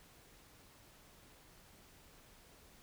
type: silence
effects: pink hiss -62 dBFS RMS until 2.82 s